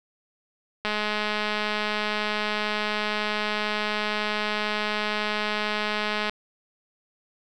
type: click train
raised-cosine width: 0.3 ms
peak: -11 dBFS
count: 1150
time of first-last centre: 0.85-6.295 s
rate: 211 Hz
effects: none